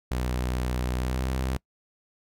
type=tone with pitch glide; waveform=sawtooth; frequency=62.2 to 64.69 Hz; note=B1 to C2; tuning=+13 to -19 cents; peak=-22 dBFS; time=0.11-1.57 s; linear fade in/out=5 ms; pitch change=+68 cents; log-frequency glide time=0.97-1.28 s; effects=noise-tail reverb RT60 0.1 s tail -25 dB re dry